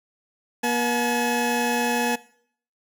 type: tone pair together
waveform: 20% pulse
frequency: 239.7 / 854.2 Hz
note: A#3 / G#5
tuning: +48 / +48 cents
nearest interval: octave + minor seventh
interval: 2200 cents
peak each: -19 dBFS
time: 0.63-2.16 s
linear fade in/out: 10 ms
effects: noise-tail reverb RT60 0.6 s tail -21 dB re dry